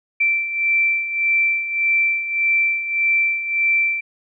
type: beating tone pair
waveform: sine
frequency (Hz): 2340 / 2341.7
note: D7 / D7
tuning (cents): -7 / -6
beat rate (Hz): 1.7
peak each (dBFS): -23 / -17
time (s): 0.2-4.01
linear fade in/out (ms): 10
effects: none